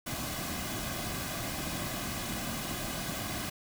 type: noise with comb filter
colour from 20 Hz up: pink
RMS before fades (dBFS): -36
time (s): 0.06-3.5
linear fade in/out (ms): 10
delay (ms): 2.2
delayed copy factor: -0.6
effects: none